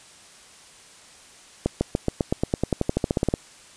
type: accelerating click train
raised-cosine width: 2 ms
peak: -7 dBFS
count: 19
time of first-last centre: 1.66-3.339 s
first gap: 150 ms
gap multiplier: 0.94
effects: white hiss -49 dBFS RMS until 3.76 s + resampled to 22050 Hz